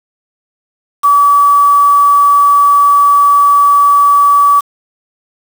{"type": "tone with quantisation", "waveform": "sine", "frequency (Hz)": 1146, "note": "D6", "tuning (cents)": -43, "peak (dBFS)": -4, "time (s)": [1.03, 4.61], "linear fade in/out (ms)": 20, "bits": 4, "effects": []}